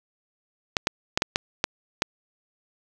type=clicks; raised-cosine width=0.2 ms; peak=-3 dBFS; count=7; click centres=0.768 / 0.871 / 1.175 / 1.221 / 1.359 / 1.641 / 2.021 s; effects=none